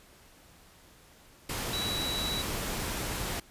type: tone in noise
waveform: sine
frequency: 3915 Hz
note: B7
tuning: 16 cents flat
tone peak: -32 dBFS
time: 1.73-2.42 s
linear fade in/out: 5 ms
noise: pink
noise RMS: -34 dBFS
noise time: 1.49-3.4 s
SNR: -1 dB
effects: pink hiss -57 dBFS RMS until 3.5 s + resampled to 32000 Hz